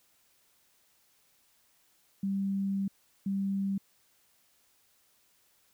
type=tone bursts at uneven times; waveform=sine; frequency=196 Hz; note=G3; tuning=in tune; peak=-28 dBFS; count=2; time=2.23-2.88 / 3.26-3.78 s; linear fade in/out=5 ms; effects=white hiss -68 dBFS RMS until 5.73 s